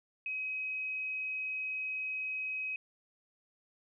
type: tone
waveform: sine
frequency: 2536 Hz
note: D#7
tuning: 32 cents sharp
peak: -34 dBFS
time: 0.26-2.76 s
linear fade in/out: 2 ms
effects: none